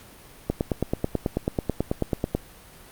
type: click train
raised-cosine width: 2 ms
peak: -9 dBFS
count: 18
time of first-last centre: 0.5-2.35 s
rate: 9.19 Hz
effects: pink hiss -48 dBFS RMS until 2.91 s + Opus 48 kbps